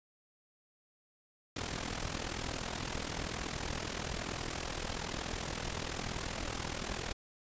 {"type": "noise with amplitude modulation", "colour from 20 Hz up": "pink", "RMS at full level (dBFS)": -35, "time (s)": [1.56, 7.13], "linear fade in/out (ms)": 5, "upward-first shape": "sine", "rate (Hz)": 41.1, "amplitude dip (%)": 75, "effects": ["resampled to 16000 Hz"]}